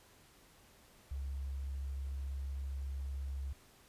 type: tone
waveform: sine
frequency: 68.3 Hz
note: C#2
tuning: 25 cents flat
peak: -37 dBFS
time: 1.11-3.53 s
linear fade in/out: 5 ms
effects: pink hiss -63 dBFS RMS until 3.88 s + resampled to 32000 Hz